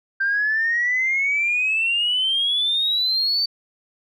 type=exponential sweep; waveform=sine; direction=up; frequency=1568 to 4600 Hz; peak=-17 dBFS; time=0.2-3.46 s; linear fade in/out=10 ms; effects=tanh soft clip ceiling -13 dBFS

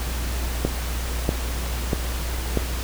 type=click train; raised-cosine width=2 ms; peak=-7 dBFS; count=4; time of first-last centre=0.65-2.573 s; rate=1.56 Hz; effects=added 60 Hz sine -25 dBFS peak until 2.83 s + pink hiss -32 dBFS RMS until 2.83 s

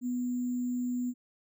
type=tone with sample-and-hold; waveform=sine; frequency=246.9 Hz; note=B3; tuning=in tune; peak=-29 dBFS; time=0.01-1.14 s; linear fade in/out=50 ms; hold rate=7350 Hz; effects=none

